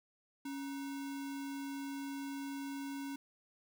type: tone with sample-and-hold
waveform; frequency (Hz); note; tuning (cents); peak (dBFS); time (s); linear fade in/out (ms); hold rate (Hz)
sine; 277.2; C#4; 0; -39; 0.45-3.16; 5; 1225
effects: none